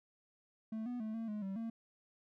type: tone with pitch steps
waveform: triangle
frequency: 220.4 / 245.4 / 217.8 / 226.4 / 210.7 / 193.2 / 227.3 Hz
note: A3 / B3 / A3 / A3 / G#3 / G3 / A#3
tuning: +3 / -11 / -17 / +50 / +25 / -25 / -43 cents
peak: -36 dBFS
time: 0.72-1.7 s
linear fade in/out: 5 ms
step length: 140 ms
effects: none